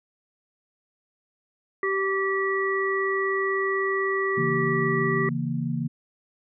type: harmonic tone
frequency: 388 Hz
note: G4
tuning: 18 cents flat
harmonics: 1 / 3 / 5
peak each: -25 / -29 / -27 dBFS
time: 1.83-5.29 s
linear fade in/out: 2 ms
type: chord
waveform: sine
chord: A# diminished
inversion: first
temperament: equal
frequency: 138.59 / 164.81 / 233.1 Hz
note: C#3 / E3 / A#3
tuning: 0 / 0 / 0 cents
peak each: -29 dBFS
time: 4.37-5.88 s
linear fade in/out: 10 ms
effects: none